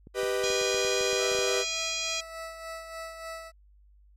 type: clicks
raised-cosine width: 3 ms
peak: -34 dBFS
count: 12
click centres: 0.071 / 0.233 / 0.44 / 0.503 / 0.614 / 0.745 / 0.849 / 1.009 / 1.13 / 1.317 / 1.35 / 1.388 s
type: chord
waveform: 45% pulse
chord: G augmented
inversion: none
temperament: equal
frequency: 392 / 493.9 / 622.3 Hz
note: G4 / B4 / D#5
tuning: 0 / 0 / 0 cents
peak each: -30 / -30 / -35 dBFS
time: 0.14-1.65 s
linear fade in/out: 50 ms
type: harmonic tone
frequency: 816 Hz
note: G#5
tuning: 31 cents flat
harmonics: 3 / 4 / 5 / 6 / 7 / 8 / 9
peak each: -35 / -36 / -37 / -38 / -38 / -39 / -40 dBFS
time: 0.43-2.21 s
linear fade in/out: 10 ms
type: tone with tremolo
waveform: 20% pulse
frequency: 654 Hz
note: E5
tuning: 14 cents flat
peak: -31 dBFS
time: 1.17-3.52 s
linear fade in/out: 50 ms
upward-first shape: sine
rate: 3.4 Hz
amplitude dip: 50%
effects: added 50 Hz sine -55 dBFS peak until 4.16 s + low-pass 12000 Hz 12 dB/octave